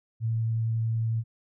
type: tone with vibrato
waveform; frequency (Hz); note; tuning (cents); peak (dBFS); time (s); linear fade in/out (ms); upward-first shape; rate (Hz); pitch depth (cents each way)
sine; 113.1; A2; +48; -24; 0.2-1.24; 50; sine; 11; 8
effects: none